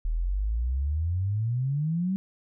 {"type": "exponential sweep", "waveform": "sine", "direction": "up", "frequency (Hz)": [38.08, 196], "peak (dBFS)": -24, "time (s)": [0.05, 2.16], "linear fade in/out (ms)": 0, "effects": []}